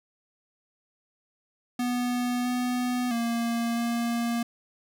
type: tone with pitch steps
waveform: square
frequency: 245.6 / 247.7 / 233.1 / 234.7 Hz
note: B3 / B3 / A#3 / A#3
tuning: -9 / +5 / 0 / +12 cents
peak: -26 dBFS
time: 1.79-4.43 s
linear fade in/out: 5 ms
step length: 660 ms
effects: none